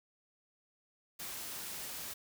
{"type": "noise", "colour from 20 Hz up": "white", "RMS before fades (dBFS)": -43, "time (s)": [1.19, 2.14], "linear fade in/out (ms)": 10, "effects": []}